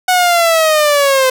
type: linear sweep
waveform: sawtooth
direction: down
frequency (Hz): 740 to 513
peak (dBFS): -5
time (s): 0.08-1.3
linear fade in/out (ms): 5
effects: none